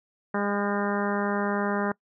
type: harmonic tone with a mistuned harmonic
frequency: 203.2 Hz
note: G#3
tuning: 38 cents flat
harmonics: 1 / 2 / 3 / 4 / 5 / 6 / 7 / 8 / 9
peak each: -28 / -31 / -33 / -34 / -35 / -36 / -36 / -37 / -38 dBFS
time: 0.34-1.92 s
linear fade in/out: 5 ms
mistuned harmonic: 8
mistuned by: -32 cents
effects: noise-tail reverb RT60 0.1 s tail -24 dB re dry